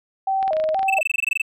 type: tone with vibrato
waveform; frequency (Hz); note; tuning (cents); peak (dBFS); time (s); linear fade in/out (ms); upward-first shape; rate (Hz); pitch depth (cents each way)
sine; 696; F5; -6; -18; 0.27-1.01; 5; square; 2.1; 180
type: clicks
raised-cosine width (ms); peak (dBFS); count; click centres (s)
0.3; -18; 10; 0.428 / 0.479 / 0.532 / 0.568 / 0.6 / 0.64 / 0.69 / 0.745 / 0.793 / 0.83
type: tone bursts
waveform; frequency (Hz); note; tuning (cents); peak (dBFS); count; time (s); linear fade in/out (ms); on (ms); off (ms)
triangle; 2637; E7; 0; -15; 13; 0.88-1.418; 5; 22; 21
effects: none